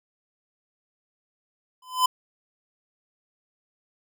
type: tone with exponential growth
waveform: square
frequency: 1015 Hz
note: B5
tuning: 47 cents sharp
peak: -15 dBFS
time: 1.82-2.06 s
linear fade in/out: 5 ms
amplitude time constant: 52 ms
effects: none